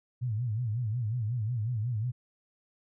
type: tone with vibrato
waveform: sine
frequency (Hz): 114.7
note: A#2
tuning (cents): -28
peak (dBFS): -28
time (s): 0.21-2.12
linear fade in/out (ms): 20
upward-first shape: sine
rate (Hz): 5.5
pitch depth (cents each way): 170
effects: none